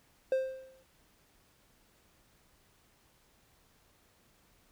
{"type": "tone with exponential decay", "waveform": "triangle", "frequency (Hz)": 525, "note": "C5", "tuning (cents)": 6, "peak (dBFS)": -22, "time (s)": [0.32, 0.83], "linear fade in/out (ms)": 2, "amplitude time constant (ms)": 110, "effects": ["pink hiss -67 dBFS RMS until 4.71 s"]}